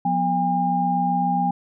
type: tone cluster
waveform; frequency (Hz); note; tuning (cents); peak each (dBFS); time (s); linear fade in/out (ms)
sine; 178.6 / 246 / 807; F3 / B3 / G#5; +39 / -7 / -50; -24 / -27 / -20; 0.05-1.51; 5
effects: none